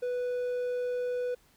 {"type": "tone", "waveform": "triangle", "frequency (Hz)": 493.9, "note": "B4", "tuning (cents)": 0, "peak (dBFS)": -27, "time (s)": [0.02, 1.35], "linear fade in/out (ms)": 10, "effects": ["pink hiss -64 dBFS RMS until 1.56 s"]}